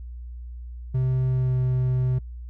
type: tone with pitch glide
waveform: triangle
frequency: 129 to 127.52 Hz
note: C3 to C3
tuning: -24 to -44 cents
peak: -18 dBFS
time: 0.94-2.19 s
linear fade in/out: 10 ms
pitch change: -20 cents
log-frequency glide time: 1.26-1.58 s
effects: noise-tail reverb RT60 0.1 s tail -23 dB re dry + added 60 Hz sine -34 dBFS peak until 2.49 s